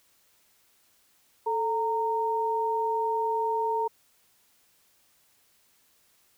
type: tone pair together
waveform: sine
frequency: 440 / 922.4 Hz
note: A4 / A#5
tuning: 0 / -19 cents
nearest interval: octave + minor second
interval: 1281 cents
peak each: -29 / -26 dBFS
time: 1.46-3.88 s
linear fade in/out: 10 ms
effects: white hiss -65 dBFS RMS until 6.37 s

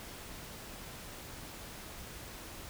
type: silence
effects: pink hiss -47 dBFS RMS until 2.69 s

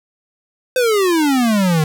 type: exponential sweep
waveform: square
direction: down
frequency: 520 to 150.2 Hz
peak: -13 dBFS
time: 0.76-1.84 s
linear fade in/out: 2 ms
effects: none

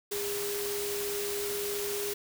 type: tone in noise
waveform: sine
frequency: 407.7 Hz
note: G#4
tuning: 32 cents flat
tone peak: -33 dBFS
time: 0.11-2.14 s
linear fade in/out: 10 ms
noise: white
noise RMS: -36 dBFS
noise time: 0.11-2.14 s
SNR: 0 dB
effects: none

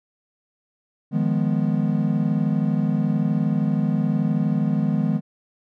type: chord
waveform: triangle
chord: F half-diminished seventh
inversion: third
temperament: equal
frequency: 155.56 / 174.61 / 207.7 / 246.9 Hz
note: Eb3 / F3 / Ab3 / Cb4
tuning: 0 / 0 / 0 / 0 cents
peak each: -21 / -24 / -21 / -24 dBFS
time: 1.11-5.21 s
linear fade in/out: 50 ms
effects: none

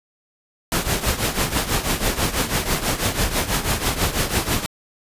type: noise with tremolo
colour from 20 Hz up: pink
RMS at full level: -18 dBFS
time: 0.72-4.66 s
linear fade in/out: 0 ms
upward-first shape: triangle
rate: 6.1 Hz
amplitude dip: 80%
effects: resampled to 32000 Hz

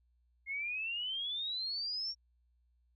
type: exponential sweep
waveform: sine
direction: up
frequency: 2129 to 5588 Hz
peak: -35 dBFS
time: 0.46-2.15 s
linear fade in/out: 50 ms
effects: added 60 Hz sine -69 dBFS peak until 2.95 s

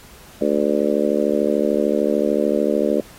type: harmonic tone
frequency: 73.42 Hz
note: D2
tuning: in tune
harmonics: 3 / 4 / 5 / 6 / 7 / 8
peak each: -23 / -23 / -23 / -23 / -23 / -23 dBFS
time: 0.41-3.01 s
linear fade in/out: 5 ms
effects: pink hiss -45 dBFS RMS until 3.18 s + AAC 48 kbps

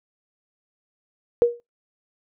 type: tone with exponential decay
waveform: sine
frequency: 475.6 Hz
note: A#4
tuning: 35 cents sharp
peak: -9 dBFS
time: 1.42-1.6 s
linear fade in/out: 0 ms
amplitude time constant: 39 ms
effects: noise-tail reverb RT60 0.2 s tail -23 dB re dry

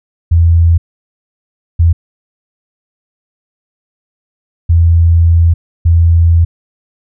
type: tone bursts at uneven times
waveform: sine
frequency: 83.9 Hz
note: E2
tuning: 31 cents sharp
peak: -4 dBFS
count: 4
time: 0.31-0.78 / 1.79-1.93 / 4.69-5.54 / 5.85-6.45 s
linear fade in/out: 10 ms
effects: none

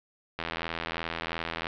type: click train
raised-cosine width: 0.3 ms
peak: -15 dBFS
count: 107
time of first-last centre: 0.39-1.669 s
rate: 82.9 Hz
effects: low-pass 4000 Hz 12 dB/octave

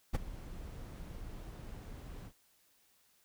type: noise with ADSR envelope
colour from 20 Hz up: brown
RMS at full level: -28 dBFS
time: 0.13-2.33 s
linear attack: 23 ms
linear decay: 16 ms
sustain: -18 dB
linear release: 76 ms
effects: white hiss -70 dBFS RMS until 3.24 s

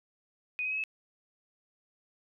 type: tone with pitch steps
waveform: sine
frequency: 2489 / 2524 / 2559 / 2595 Hz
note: D#7 / D#7 / D#7 / E7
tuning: 0 / +24 / +48 / -28 cents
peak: -30 dBFS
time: 0.59-0.838 s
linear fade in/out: 0 ms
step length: 62 ms
effects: none

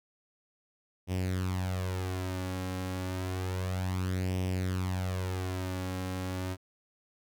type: tone with flanger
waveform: sawtooth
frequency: 92.5 Hz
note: F#2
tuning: in tune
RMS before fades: -33 dBFS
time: 1.07-6.57 s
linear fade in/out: 50 ms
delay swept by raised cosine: 0.35 to 3.75 ms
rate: 0.3 Hz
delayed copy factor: +0.65
effects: none

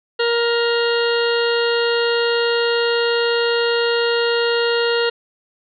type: harmonic tone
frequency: 469.8 Hz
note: A#4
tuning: 13 cents sharp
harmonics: 1 / 2 / 3 / 4 / 6 / 7 / 8 / 9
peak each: -17 / -28 / -24 / -27 / -26 / -32 / -32 / -28 dBFS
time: 0.19-5.1 s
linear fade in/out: 10 ms
effects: none

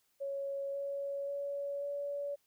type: tone with pitch steps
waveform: sine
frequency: 554.4 / 559.5 / 564.7 / 570 Hz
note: C#5 / C#5 / C#5 / C#5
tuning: 0 / +16 / +32 / +48 cents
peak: -35 dBFS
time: 0.2-2.36 s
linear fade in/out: 20 ms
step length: 540 ms
effects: white hiss -75 dBFS RMS until 2.46 s

